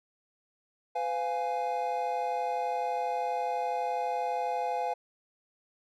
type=chord; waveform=triangle; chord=F diminished; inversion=second; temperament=equal with one note detuned; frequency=504.6 / 698.5 / 830.6 Hz; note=Cb5 / F5 / Ab5; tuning=+37 / 0 / 0 cents; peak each=-33 / -31 / -30 dBFS; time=0.95-4.94 s; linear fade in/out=10 ms; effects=none